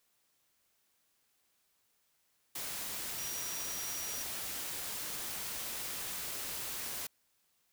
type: tone in noise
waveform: sine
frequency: 5760 Hz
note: F#8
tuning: 47 cents flat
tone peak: -42 dBFS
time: 3.18-4.23 s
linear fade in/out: 5 ms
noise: white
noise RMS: -40 dBFS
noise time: 2.55-7.07 s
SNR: -5 dB
effects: white hiss -75 dBFS RMS until 7.72 s